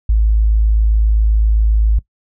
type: tone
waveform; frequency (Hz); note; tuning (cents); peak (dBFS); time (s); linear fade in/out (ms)
sine; 53.8; A1; -38; -9; 0.09-1.99; 5
effects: noise-tail reverb RT60 0.1 s tail -19 dB re dry

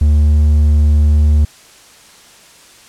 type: tone with hard clipping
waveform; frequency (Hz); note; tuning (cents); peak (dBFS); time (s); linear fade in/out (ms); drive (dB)
sine; 74.9; D2; +35; -8; 0.01-1.45; 5; 3
effects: white hiss -42 dBFS RMS until 2.88 s + low-pass 9000 Hz 12 dB/octave

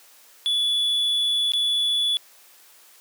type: tone with dropouts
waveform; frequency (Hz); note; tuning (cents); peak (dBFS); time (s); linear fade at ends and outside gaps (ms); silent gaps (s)
triangle; 3431; A7; -44; -18; 0.46-2.17; 0; 1.52-1.535
effects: white hiss -52 dBFS RMS until 3 s + high-pass 400 Hz 12 dB/octave

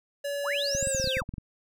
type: tone with pitch glide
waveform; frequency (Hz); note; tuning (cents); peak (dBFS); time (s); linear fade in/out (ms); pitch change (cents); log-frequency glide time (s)
square; 569 to 524.8; C#5 to C5; +45 to +5; -30; 0.24-1.21; 10; -140; 0.62-1.09
type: linear two-way sweep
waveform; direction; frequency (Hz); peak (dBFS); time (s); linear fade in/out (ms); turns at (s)
sine; up then down; 519 to 8320 to 519; -28; 0.43-1.24; 50; 0.89
type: clicks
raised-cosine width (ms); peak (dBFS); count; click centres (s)
5; -23; 12; 0.75 / 0.827 / 0.872 / 0.948 / 0.999 / 1.043 / 1.074 / 1.17 / 1.219 / 1.291 / 1.339 / 1.382
effects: none

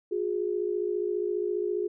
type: tone pair together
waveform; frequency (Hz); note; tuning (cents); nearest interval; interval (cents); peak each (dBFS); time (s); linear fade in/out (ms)
sine; 359.5 / 414.3; F#4 / G#4; -50 / -4; major second; 246; -29 / -29; 0.11-1.88; 10
effects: none

